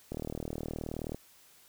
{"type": "click train", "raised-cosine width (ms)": 2, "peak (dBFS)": -23, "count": 41, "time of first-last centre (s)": [0.12, 1.146], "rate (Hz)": 39, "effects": ["white hiss -60 dBFS RMS until 1.68 s"]}